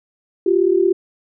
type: tone pair together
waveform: sine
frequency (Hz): 350.4 / 387.9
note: F4 / G4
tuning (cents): +6 / -18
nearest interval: major second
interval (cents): 176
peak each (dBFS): -15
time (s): 0.46-0.93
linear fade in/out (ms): 5
effects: none